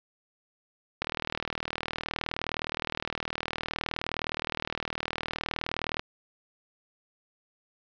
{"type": "click train", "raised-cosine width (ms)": 0.3, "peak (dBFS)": -14, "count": 197, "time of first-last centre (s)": [1.02, 5.995], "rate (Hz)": 39.4, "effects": ["resampled to 16000 Hz", "8-bit"]}